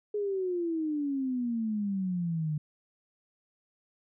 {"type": "exponential sweep", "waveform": "sine", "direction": "down", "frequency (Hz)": [421.6, 149], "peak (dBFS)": -28, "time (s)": [0.14, 2.58], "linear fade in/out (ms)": 5, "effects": []}